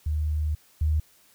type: tone pair in turn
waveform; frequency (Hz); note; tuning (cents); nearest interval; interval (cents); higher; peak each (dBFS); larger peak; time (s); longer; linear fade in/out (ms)
sine; 76.3 / 76.92; D#2 / D#2; -33 / -19; unison; 14; second; -23 / -20; second; 0.06-0.55 / 0.81-1; first; 5
effects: white hiss -59 dBFS RMS until 1.34 s